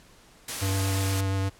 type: noise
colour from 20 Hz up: white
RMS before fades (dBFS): -32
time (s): 0.48-1.21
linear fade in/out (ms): 5
type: tone with vibrato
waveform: square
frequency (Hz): 96.7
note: G2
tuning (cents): -23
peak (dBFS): -25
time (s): 0.61-1.5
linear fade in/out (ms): 20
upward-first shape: sine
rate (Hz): 8.5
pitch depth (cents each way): 12
effects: pink hiss -55 dBFS RMS until 1.59 s + low-pass 11000 Hz 12 dB/octave